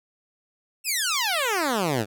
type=exponential sweep; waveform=10% pulse; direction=down; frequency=2720 to 98 Hz; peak=-14 dBFS; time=0.84-2.06 s; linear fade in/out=50 ms; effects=none